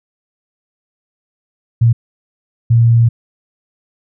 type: tone bursts at uneven times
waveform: sine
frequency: 116.54 Hz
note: A#2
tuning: in tune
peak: -6 dBFS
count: 2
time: 1.81-1.93 / 2.7-3.09 s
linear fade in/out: 10 ms
effects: none